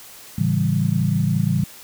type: chord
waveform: sine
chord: A dominant seventh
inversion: none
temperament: equal with one note detuned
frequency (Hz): 110 / 139.31 / 164.81 / 196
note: A2 / C#3 / E3 / G3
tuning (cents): 0 / +9 / 0 / 0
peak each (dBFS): -23 / -22 / -21 / -23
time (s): 0.38-1.64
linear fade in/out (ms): 5
effects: white hiss -42 dBFS RMS until 1.83 s